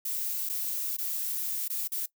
violet noise with dropouts, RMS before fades -32 dBFS, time 0.05-2.06 s, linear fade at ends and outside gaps 5 ms, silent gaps 0.49-0.496 / 0.968-0.984 / 1.68-1.699 / 1.876-1.918 s, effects noise-tail reverb RT60 0.1 s tail -20 dB re dry

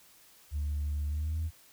sine tone with pitch glide, 73.42 to 80.53 Hz, D2 to E2, 0 to -40 cents, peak -28 dBFS, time 0.51-1.51 s, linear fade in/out 50 ms, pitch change +160 cents, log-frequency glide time 1.08-1.4 s, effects tanh soft clip ceiling -27 dBFS + white hiss -59 dBFS RMS until 1.72 s

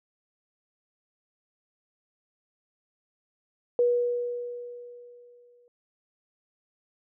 sine tone with exponential decay, 484.2 Hz, B4, 34 cents flat, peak -18 dBFS, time 3.79-5.68 s, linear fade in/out 1 ms, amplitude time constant 410 ms, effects none

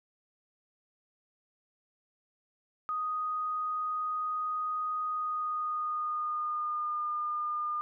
sine tone with pitch glide, 1244.5 to 1210.5 Hz, D#6 to D#6, 0 to -48 cents, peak -30 dBFS, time 2.89-7.81 s, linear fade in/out 0 ms, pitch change -48 cents, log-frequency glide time 5.06-7.07 s, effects none

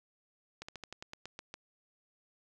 slowing click train, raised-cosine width 0.2 ms, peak -26 dBFS, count 10, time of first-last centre 0.62-1.541 s, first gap 65 ms, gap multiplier 1.11, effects none

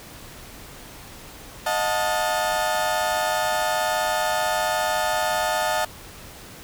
30% pulse chord, D# diminished, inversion none, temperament equal with one note detuned, 622.3 / 721 / 880 Hz, D#5 / F#5 / A5, 0 / -45 / 0 cents, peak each -23 dBFS, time 1.66-5.85 s, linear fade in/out 5 ms, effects pink hiss -42 dBFS RMS until 6.63 s

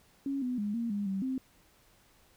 sine tone with pitch steps, 275.9 / 249.9 / 206.6 / 233.1 / 203.6 / 193.1 / 261.4 Hz, C#4 / B3 / G#3 / A#3 / G#3 / G3 / C4, -8 / +21 / -9 / 0 / -34 / -26 / -1 cents, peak -30 dBFS, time 0.26-1.38 s, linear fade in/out 2 ms, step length 160 ms, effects pink hiss -64 dBFS RMS until 2.36 s

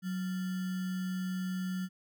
sine tone with sample-and-hold, 185 Hz, F#3, in tune, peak -32 dBFS, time 0.02-1.89 s, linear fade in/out 50 ms, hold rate 1575 Hz, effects none

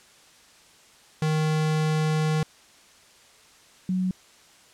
square / sine tone pair in turn, 155.56 / 184.99 Hz, D#3 / F#3, 0 / 0 cents, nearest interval minor third, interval 300 cents, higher second, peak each -22 dBFS, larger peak neither, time 1.22-2.43 / 3.89-4.11 s, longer first, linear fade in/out 2 ms, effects white hiss -54 dBFS RMS until 4.73 s + low-pass 8000 Hz 12 dB/octave

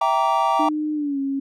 triangle chord, E half-diminished seventh, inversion none, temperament equal with one note detuned, 659.3 / 784 / 932.3 / 1157.1 Hz, E5 / G5 / Bb5 / D6, 0 / 0 / 0 / -26 cents, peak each -23 / -20 / -19 / -21 dBFS, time 0.01-0.69 s, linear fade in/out 5 ms
sine tone with pitch glide, 304.1 to 274.1 Hz, D#4 to C#4, -40 to -19 cents, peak -21 dBFS, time 0.59-1.4 s, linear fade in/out 10 ms, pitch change -179 cents, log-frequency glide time 0.94-1.19 s
effects none

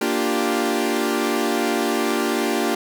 sawtooth chord, G minor seventh, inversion first, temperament equal, 233.1 / 293.7 / 349.2 / 392 Hz, Bb3 / D4 / F4 / G4, 0 / 0 / 0 / 0 cents, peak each -21 dBFS, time 0.01-2.75 s, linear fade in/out 5 ms, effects none

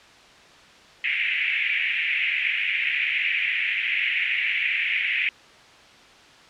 white band-pass noise, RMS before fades -24 dBFS, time 1.04-5.29 s, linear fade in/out 2 ms, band 2000 to 2600 Hz, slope 48 dB/octave, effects white hiss -49 dBFS RMS until 6.49 s + low-pass 4000 Hz 12 dB/octave

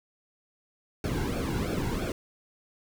brown noise with flanger, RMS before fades -30 dBFS, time 1.04-2.12 s, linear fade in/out 2 ms, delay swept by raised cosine 1 to 1.68 ms, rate 3 Hz, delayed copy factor -0.85, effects none

